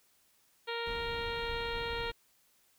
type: harmonic tone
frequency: 466.2 Hz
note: A#4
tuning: in tune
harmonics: 1 / 2 / 3 / 4 / 5 / 6 / 7 / 8 / 9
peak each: -38 / -41 / -43 / -44 / -45 / -46 / -46 / -47 / -48 dBFS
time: 0.67-2.12 s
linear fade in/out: 20 ms
type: noise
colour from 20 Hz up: brown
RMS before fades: -44 dBFS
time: 0.86-2.12 s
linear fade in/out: 5 ms
effects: white hiss -69 dBFS RMS until 2.78 s